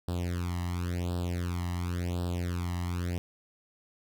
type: tone with flanger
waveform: sawtooth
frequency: 88 Hz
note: F2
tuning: 14 cents sharp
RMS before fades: -32 dBFS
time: 0.08-3.18 s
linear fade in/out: 0 ms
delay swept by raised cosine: 0.23 to 1.02 ms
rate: 0.93 Hz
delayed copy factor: +0.95
effects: none